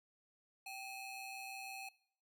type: ring-modulated tone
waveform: 30% pulse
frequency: 1678 Hz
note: G#6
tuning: 17 cents sharp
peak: -40 dBFS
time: 0.66-1.89 s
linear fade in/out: 5 ms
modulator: 902 Hz
effects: noise-tail reverb RT60 0.6 s tail -21 dB re dry